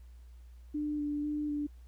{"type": "tone with vibrato", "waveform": "sine", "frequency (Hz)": 295.5, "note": "D4", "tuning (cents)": 11, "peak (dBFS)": -31, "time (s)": [0.74, 1.67], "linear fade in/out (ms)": 10, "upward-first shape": "square", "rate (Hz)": 2, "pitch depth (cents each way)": 14, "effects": ["added 60 Hz sine -49 dBFS peak until 1.87 s", "pink hiss -71 dBFS RMS until 1.87 s"]}